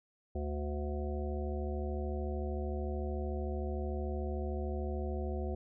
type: harmonic tone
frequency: 73.42 Hz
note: D2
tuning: in tune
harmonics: 1 / 3 / 5 / 7 / 9 / 10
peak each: -35 / -43 / -41 / -45 / -47 / -48 dBFS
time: 0.35-5.55 s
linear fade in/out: 5 ms
effects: none